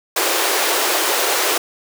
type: high-pass noise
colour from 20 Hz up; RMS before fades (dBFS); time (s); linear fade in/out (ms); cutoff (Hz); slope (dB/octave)
pink; -18; 0.16-1.58; 5; 340; 48
effects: none